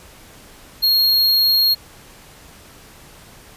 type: tone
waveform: square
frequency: 4269 Hz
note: C8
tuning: 34 cents sharp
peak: -13 dBFS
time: 0.82-1.75 s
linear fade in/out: 20 ms
effects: pink hiss -44 dBFS RMS until 3.56 s + resampled to 32000 Hz